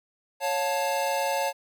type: chord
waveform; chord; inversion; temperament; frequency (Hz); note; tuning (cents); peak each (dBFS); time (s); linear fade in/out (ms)
square; Db augmented; none; equal with one note detuned; 554.4 / 709 / 880; Db5 / F5 / A5; 0 / +26 / 0; -29 / -32 / -29; 0.4-1.53; 50
effects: none